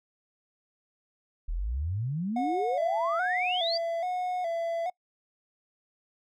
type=exponential sweep; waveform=sine; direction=up; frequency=36.44 to 4875 Hz; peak=-28 dBFS; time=1.48-3.78 s; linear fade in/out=10 ms
type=tone with vibrato; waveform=triangle; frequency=698.5 Hz; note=F5; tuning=in tune; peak=-26 dBFS; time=2.36-4.9 s; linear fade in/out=5 ms; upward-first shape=square; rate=1.2 Hz; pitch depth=71 cents each way
effects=noise-tail reverb RT60 0.1 s tail -25 dB re dry